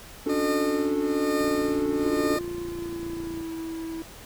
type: chord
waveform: triangle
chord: D major seventh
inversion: third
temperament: equal with one note detuned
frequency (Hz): 277.2 / 293.7 / 364.1 / 440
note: C#4 / D4 / F#4 / A4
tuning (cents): 0 / 0 / -28 / 0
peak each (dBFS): -30 / -24 / -29 / -26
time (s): 0.26-2.37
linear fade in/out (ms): 5
type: tone with tremolo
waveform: 20% pulse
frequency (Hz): 608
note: D#5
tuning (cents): -40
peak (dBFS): -22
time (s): 0.29-2.39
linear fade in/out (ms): 5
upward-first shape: triangle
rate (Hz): 1.1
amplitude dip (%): 100
type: click train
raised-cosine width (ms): 3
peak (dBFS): -27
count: 59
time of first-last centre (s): 1.41-3.41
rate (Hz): 29
type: tone with pitch glide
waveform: triangle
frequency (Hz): 348 to 326.6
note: F4 to E4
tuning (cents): -6 to -16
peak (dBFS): -29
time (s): 2.05-4.02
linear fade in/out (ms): 0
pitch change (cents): -110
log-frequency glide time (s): 2.53-3.5
effects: pink hiss -45 dBFS RMS until 4.25 s